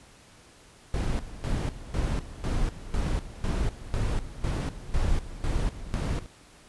brown noise with tremolo, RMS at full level -26 dBFS, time 0.94-6.26 s, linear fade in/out 0 ms, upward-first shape square, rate 2 Hz, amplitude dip 80%, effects pink hiss -54 dBFS RMS until 6.68 s + resampled to 24000 Hz

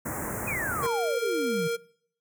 pink band-stop noise, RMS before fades -32 dBFS, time 0.05-0.87 s, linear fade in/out 10 ms, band 2000 to 7000 Hz, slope 48 dB/octave
sine exponential sweep, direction down, 2555 to 154.9 Hz, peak -29 dBFS, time 0.47-1.68 s, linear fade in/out 10 ms
square tone, 466.2 Hz, A#4, in tune, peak -27 dBFS, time 0.82-1.77 s, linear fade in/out 20 ms
effects noise-tail reverb RT60 0.6 s tail -21 dB re dry + high-pass 80 Hz 12 dB/octave

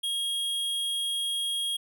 square tone, 3270 Hz, G#7, 28 cents flat, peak -28 dBFS, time 0.03-1.77 s, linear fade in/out 10 ms, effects none

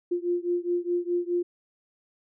sine beating tone pair, 348.8 / 353.6 Hz, F4 / F4, -2 / +22 cents, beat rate 4.8 Hz, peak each -27 / -28 dBFS, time 0.11-1.43 s, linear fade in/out 10 ms, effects none

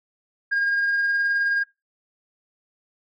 sine tone with tremolo, 1621 Hz, G#6, 42 cents flat, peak -16 dBFS, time 0.51-1.64 s, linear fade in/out 20 ms, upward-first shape sine, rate 19 Hz, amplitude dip 30%, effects noise-tail reverb RT60 0.2 s tail -20 dB re dry + tanh soft clip ceiling -17 dBFS

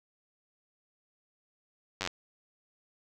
slowing click train, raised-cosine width 0.2 ms, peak -15 dBFS, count 7, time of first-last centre 2.01-2.075 s, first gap 10 ms, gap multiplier 1.03, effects none

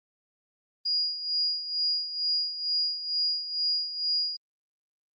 sine tone with tremolo, 4868 Hz, D#8, 39 cents flat, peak -23 dBFS, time 0.85-4.37 s, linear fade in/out 10 ms, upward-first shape sine, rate 2.2 Hz, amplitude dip 70%, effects Opus 32 kbps

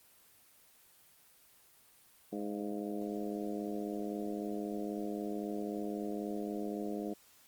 harmonic tone with a mistuned harmonic, 103.83 Hz, G#2, in tune, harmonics 2 / 3 / 4 / 5 / 6 / 7, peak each -40 / -40 / -42 / -46 / -48 / -48 dBFS, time 2.32-7.14 s, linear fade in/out 10 ms, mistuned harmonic 7, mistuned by -52 cents, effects white hiss -63 dBFS RMS until 7.47 s + Opus 24 kbps

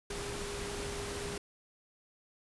sine tone in noise, 405.4 Hz, G#4, 42 cents flat, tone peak -41 dBFS, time 0.1-1.38 s, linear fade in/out 5 ms, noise pink, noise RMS -40 dBFS, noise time 0.1-1.38 s, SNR -4 dB, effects resampled to 24000 Hz

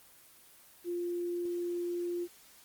sine tone with quantisation, 349.2 Hz, F4, in tune, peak -32 dBFS, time 0.84-2.28 s, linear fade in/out 50 ms, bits 10, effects white hiss -58 dBFS RMS until 2.64 s + Opus 24 kbps

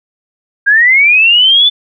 sine linear sweep, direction up, 1591 to 3520 Hz, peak -4 dBFS, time 0.66-1.7 s, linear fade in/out 20 ms, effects none

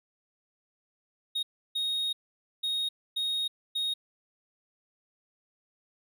triangle tone bursts at uneven times, 3736 Hz, A#7, 3 cents sharp, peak -26 dBFS, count 5, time 1.35-1.43 / 1.75-2.13 / 2.63-2.89 / 3.16-3.48 / 3.75-3.94 s, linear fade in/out 10 ms, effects none

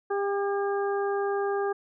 harmonic tone with a mistuned harmonic, 400 Hz, G4, 35 cents sharp, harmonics 1 / 2 / 3 / 4, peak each -26 / -32 / -36 / -38 dBFS, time 0.1-1.73 s, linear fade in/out 10 ms, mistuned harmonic 4, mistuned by +18 cents, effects none

